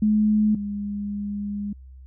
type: tone pair in turn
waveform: sine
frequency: 212.8 / 204.2 Hz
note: G#3 / G#3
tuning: +42 / -29 cents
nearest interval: minor second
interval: 71 cents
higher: first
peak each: -16 / -26 dBFS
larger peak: first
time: 0.02-0.55 / 0.55-1.73 s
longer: second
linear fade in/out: 5 ms
effects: added 65 Hz sine -41 dBFS peak until 2.06 s